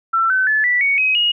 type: tone with pitch steps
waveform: sine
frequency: 1342 / 1523.8 / 1730.3 / 1964.8 / 2231 / 2533 / 2877 Hz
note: E6 / G6 / A6 / B6 / C#7 / D#7 / F#7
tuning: +31 / -49 / -29 / -9 / +11 / +30 / -49 cents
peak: -13 dBFS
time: 0.13-1.32 s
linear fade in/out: 10 ms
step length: 170 ms
effects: none